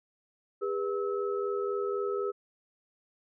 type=tone cluster; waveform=sine; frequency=403.9 / 487.8 / 1296 Hz; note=G#4 / B4 / E6; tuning=-48 / -21 / -30 cents; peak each=-30 / -35 / -38 dBFS; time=0.61-2.32 s; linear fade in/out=20 ms; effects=none